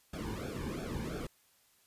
brown noise with flanger, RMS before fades -39 dBFS, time 0.13-1.27 s, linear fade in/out 5 ms, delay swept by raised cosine 1 to 1.56 ms, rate 2.9 Hz, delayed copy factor -1, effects white hiss -68 dBFS RMS until 1.86 s + resampled to 32000 Hz

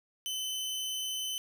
sawtooth tone, 3042 Hz, F#7, 47 cents sharp, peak -30 dBFS, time 0.26-1.38 s, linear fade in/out 0 ms, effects none

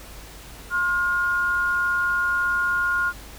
sine tone pair together, 1065 / 1421.6 Hz, C6 / F6, +30 / +30 cents, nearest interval perfect fourth, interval 500 cents, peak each -28 / -20 dBFS, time 0.7-3.13 s, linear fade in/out 50 ms, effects added 50 Hz sine -43 dBFS peak until 3.38 s + pink hiss -43 dBFS RMS until 3.38 s

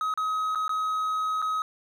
triangle tone with dropouts, 1269 Hz, D#6, 34 cents sharp, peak -23 dBFS, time 0.01-1.62 s, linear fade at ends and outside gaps 1 ms, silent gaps 0.139-0.175 / 0.549-0.556 / 0.68-0.693 / 1.418-1.424 s, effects none

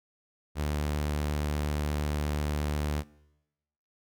sawtooth tone, 74.3 Hz, D2, 21 cents sharp, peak -24 dBFS, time 0.55-3.04 s, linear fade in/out 50 ms, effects noise-tail reverb RT60 1.0 s tail -23 dB re dry

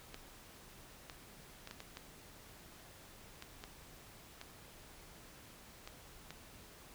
clicks, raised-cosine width 0.2 ms, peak -29 dBFS, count 11, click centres 0.144 / 1.098 / 1.674 / 1.711 / 1.804 / 1.971 / 3.424 / 3.639 / 4.414 / 5.875 / 6.306 s, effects pink hiss -57 dBFS RMS until 6.94 s

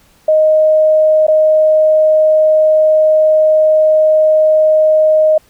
sine tone with dropouts, 622.3 Hz, D#5, in tune, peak -6 dBFS, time 0.28-5.38 s, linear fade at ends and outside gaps 5 ms, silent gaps 1.268-1.281 s, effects pink hiss -50 dBFS RMS until 5.49 s

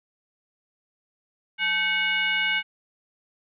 sine tone with frequency modulation, 2217 Hz, C#7, in tune, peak -21 dBFS, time 1.58-2.63 s, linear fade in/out 50 ms, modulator 678 Hz, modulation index 1.2, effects none

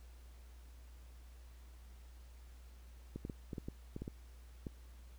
clicks, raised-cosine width 3 ms, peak -29 dBFS, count 10, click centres 3.16 / 3.251 / 3.298 / 3.532 / 3.582 / 3.685 / 3.964 / 4.02 / 4.079 / 4.668 s, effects added 60 Hz sine -53 dBFS peak until 5.18 s + pink hiss -67 dBFS RMS until 5.18 s

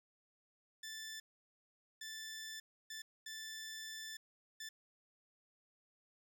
15% pulse tone bursts at uneven times, 1760 Hz, A6, in tune, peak -39 dBFS, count 5, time 0.83-1.2 / 2.01-2.6 / 2.9-3.02 / 3.26-4.17 / 4.6-4.69 s, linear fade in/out 5 ms, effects none

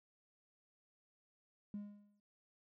triangle tone with exponential decay, 205.4 Hz, G#3, 19 cents flat, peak -36 dBFS, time 1.74-2.2 s, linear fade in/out 2 ms, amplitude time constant 100 ms, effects tanh soft clip ceiling -38 dBFS

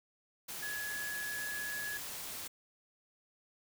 sine tone in noise, 1687 Hz, G#6, 27 cents sharp, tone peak -38 dBFS, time 0.62-1.98 s, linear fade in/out 10 ms, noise white, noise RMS -43 dBFS, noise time 0.48-2.48 s, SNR +2 dB, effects none

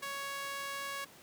sawtooth tone with high-pass filter, 556 Hz, C#5, 5 cents sharp, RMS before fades -40 dBFS, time 0.02-1.05 s, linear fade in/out 10 ms, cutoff 1200 Hz, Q 1.2, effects pink hiss -56 dBFS RMS until 1.22 s + high-pass 150 Hz 12 dB/octave

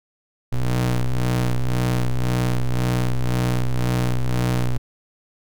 40% pulse ring-modulated tone, 61.74 Hz, B1, in tune, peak -14 dBFS, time 0.52-4.78 s, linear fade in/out 10 ms, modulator 62.7 Hz, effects none

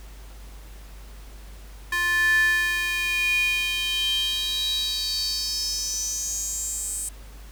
square tone with high-pass filter sweep, 350 Hz, F4, 4 cents sharp, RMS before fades -25 dBFS, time 1.92-7.09 s, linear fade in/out 5 ms, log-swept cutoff 1500 to 8500 Hz, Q 7.6, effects added 50 Hz sine -40 dBFS peak until 7.51 s + pink hiss -50 dBFS RMS until 7.51 s

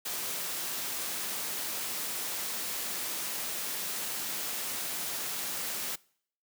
white noise, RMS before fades -35 dBFS, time 0.05-5.96 s, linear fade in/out 10 ms, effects noise-tail reverb RT60 0.6 s tail -24 dB re dry + high-pass 150 Hz 12 dB/octave

